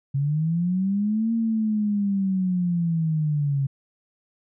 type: linear two-way sweep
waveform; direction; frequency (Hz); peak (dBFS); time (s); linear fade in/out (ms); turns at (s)
sine; up then down; 135.5 to 230 to 135.5; -20; 0.14-3.67; 10; 1.33
effects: none